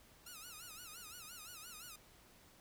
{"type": "tone with vibrato", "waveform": "5% pulse", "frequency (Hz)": 1341, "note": "E6", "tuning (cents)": 29, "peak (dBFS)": -39, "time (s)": [0.26, 1.96], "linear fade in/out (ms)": 5, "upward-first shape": "sine", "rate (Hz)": 5.8, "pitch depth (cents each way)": 160, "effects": ["pink hiss -64 dBFS RMS until 2.6 s"]}